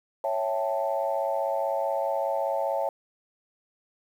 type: chord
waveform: sine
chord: A dominant seventh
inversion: first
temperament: equal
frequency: 554.4 / 659.3 / 784 / 880 Hz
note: C#5 / E5 / G5 / A5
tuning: 0 / 0 / 0 / 0 cents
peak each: -28 / -29 / -33 / -31 dBFS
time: 0.24-2.89 s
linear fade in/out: 2 ms
effects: tanh soft clip ceiling -14 dBFS + 9-bit